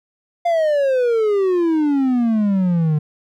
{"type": "exponential sweep", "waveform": "triangle", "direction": "down", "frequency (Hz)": [701, 148.4], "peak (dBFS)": -12, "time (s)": [0.45, 2.99], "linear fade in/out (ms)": 10, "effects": []}